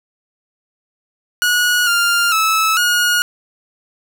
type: tone with pitch steps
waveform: sawtooth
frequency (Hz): 1456 / 1399 / 1304 / 1441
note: F#6 / F6 / E6 / F#6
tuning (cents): -28 / +3 / -19 / -46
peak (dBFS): -9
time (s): 1.42-3.22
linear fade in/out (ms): 0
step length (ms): 450
effects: none